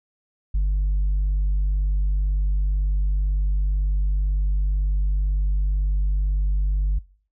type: tone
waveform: sine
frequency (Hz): 49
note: G1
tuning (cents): 0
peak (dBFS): -15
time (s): 0.54-6.99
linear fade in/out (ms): 10
effects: noise-tail reverb RT60 0.5 s tail -24 dB re dry + tanh soft clip ceiling -17 dBFS